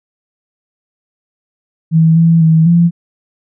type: tone with pitch steps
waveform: sine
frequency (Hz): 161.8 / 165.6 / 160.7 / 170.7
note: E3 / E3 / E3 / F3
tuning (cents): -32 / +8 / -44 / -39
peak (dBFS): -5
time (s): 1.91-2.91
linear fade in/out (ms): 50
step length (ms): 250
effects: none